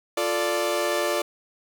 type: chord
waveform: sawtooth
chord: D minor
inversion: first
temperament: equal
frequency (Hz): 349.2 / 440 / 587.3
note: F4 / A4 / D5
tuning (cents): 0 / 0 / 0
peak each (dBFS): -24 / -26 / -21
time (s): 0.17-1.22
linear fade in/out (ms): 5
effects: none